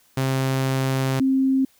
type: tone pair in turn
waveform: sawtooth / sine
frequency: 132.9 / 265.8 Hz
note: C3 / C4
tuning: +27 / +27 cents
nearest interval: octave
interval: 1200 cents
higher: second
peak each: -16 dBFS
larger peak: neither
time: 0.17-1.2 / 1.2-1.65 s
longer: first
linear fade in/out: 5 ms
effects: white hiss -59 dBFS RMS until 1.79 s